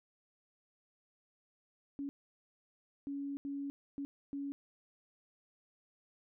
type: tone bursts at uneven times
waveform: sine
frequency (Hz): 280.6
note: C#4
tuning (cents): +21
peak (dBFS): -37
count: 5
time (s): 1.99-2.09 / 3.07-3.37 / 3.45-3.7 / 3.98-4.05 / 4.33-4.52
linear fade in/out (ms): 0
effects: none

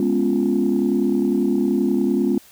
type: chord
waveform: sine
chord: C# dominant seventh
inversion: second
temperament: equal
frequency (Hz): 207.7 / 246.9 / 277.2 / 349.2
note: G#3 / B3 / C#4 / E#4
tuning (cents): 0 / 0 / 0 / 0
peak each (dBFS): -21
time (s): 0-2.38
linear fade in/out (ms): 2
effects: tanh soft clip ceiling -9 dBFS + white hiss -49 dBFS RMS until 2.51 s

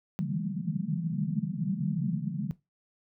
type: band-pass noise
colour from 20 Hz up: pink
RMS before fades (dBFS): -31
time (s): 0.19-2.51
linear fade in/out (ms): 0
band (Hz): 140 to 220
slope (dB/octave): 96
effects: noise-tail reverb RT60 0.2 s tail -17 dB re dry

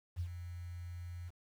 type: tone with ADSR envelope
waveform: sine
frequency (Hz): 87.31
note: F2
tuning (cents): 0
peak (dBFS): -33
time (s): 0.16-1.31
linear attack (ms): 39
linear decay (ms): 77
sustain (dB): -9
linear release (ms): 31
effects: 10-bit

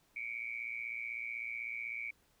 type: tone with amplitude modulation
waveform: sine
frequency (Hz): 2285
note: D7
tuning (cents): -48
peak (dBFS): -34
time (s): 0.16-2.11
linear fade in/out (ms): 5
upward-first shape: sine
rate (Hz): 116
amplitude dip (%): 95
effects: pink hiss -71 dBFS RMS until 2.4 s

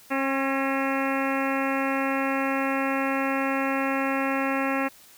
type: harmonic tone with a mistuned harmonic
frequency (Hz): 270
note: C#4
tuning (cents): -45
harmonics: 1 / 2 / 3 / 4 / 5 / 6 / 7 / 8 / 9 / 10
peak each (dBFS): -27 / -30 / -32 / -33 / -34 / -35 / -35 / -36 / -37 / -37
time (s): 0.1-4.89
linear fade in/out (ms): 20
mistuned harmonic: 6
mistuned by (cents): +40
effects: white hiss -52 dBFS RMS until 5.17 s

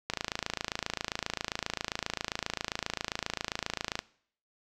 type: click train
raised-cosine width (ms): 0.2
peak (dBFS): -13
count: 108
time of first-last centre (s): 0.1-3.991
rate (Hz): 27.5
effects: noise-tail reverb RT60 0.6 s tail -21 dB re dry

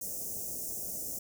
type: band-stop noise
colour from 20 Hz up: white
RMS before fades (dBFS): -38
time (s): 0.01-1.19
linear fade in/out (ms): 5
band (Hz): 680 to 5800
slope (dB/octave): 48
effects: none

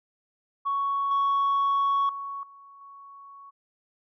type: tone with level steps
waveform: sine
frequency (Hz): 1113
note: C#6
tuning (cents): +7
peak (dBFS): -23 / -19 / -32 / -47 / -44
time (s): 0.65-3.51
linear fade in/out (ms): 20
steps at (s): 1.11 / 2.09 / 2.43 / 2.81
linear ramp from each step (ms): 2
effects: tanh soft clip ceiling -19 dBFS

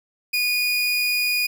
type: tone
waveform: 30% pulse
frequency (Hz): 2459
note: D#7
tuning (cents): -21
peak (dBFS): -17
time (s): 0.33-1.47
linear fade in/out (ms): 10
effects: none

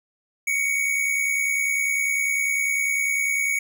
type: tone pair together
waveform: square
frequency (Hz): 2175 / 2245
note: C#7 / C#7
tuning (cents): -33 / +21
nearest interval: minor second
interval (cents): 54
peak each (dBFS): -30 / -22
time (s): 0.47-3.59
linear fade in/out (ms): 5
effects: 10-bit

